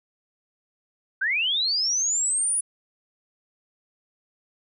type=linear sweep; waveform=sine; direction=up; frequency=1480 to 9900 Hz; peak=-21 dBFS; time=1.21-2.61 s; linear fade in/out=10 ms; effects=none